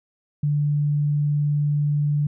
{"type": "tone", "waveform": "sine", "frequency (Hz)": 146.83, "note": "D3", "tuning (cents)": 0, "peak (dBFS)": -18, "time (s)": [0.43, 2.27], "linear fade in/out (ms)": 5, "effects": []}